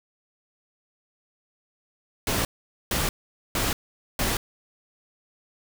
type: noise bursts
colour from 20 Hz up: pink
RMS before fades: -25 dBFS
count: 4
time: 2.27-4.37 s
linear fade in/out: 2 ms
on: 180 ms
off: 460 ms
effects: none